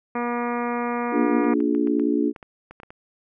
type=harmonic tone; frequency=239.9 Hz; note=A#3; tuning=50 cents sharp; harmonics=1 / 2 / 3 / 4 / 5 / 6 / 7 / 8 / 9 / 10; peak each=-27 / -29 / -32 / -31 / -32 / -39 / -41 / -40 / -40 / -42 dBFS; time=0.15-1.54 s; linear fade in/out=5 ms
type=chord; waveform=sine; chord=Bb dominant seventh; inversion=none; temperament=just; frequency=233.1 / 291.4 / 349.6 / 419.5 Hz; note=Bb3 / D4 / F4 / Ab4; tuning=0 / -13 / +2 / +17 cents; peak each=-25 / -21 / -26 / -27 dBFS; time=1.11-2.33 s; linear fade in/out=50 ms
type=clicks; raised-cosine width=0.5 ms; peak=-26 dBFS; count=11; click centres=1.444 / 1.604 / 1.749 / 1.873 / 1.997 / 2.362 / 2.428 / 2.71 / 2.801 / 2.833 / 2.905 s
effects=none